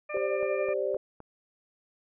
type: harmonic tone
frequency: 598 Hz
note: D5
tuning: 31 cents sharp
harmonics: 1 / 2 / 3 / 4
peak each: -37 / -41 / -44 / -39 dBFS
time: 0.09-0.74 s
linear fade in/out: 10 ms
type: chord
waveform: sine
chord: G suspended fourth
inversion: none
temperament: equal with one note detuned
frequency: 392 / 525.7 / 587.3 Hz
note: G4 / C5 / D5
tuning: 0 / +8 / 0 cents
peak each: -31 dBFS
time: 0.14-0.97 s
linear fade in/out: 5 ms
type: click train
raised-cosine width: 1 ms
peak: -31 dBFS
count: 5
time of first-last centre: 0.17-1.204 s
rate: 3.87 Hz
effects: none